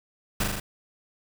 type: noise with echo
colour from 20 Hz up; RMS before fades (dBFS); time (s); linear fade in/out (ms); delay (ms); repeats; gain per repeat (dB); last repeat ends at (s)
pink; -25; 0.4-0.44; 5; 40; 4; -2; 0.6
effects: none